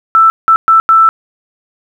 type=tone bursts at uneven times; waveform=sine; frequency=1325 Hz; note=E6; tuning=9 cents sharp; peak=-3 dBFS; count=4; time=0.15-0.3 / 0.48-0.56 / 0.68-0.8 / 0.89-1.09 s; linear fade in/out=0 ms; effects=7-bit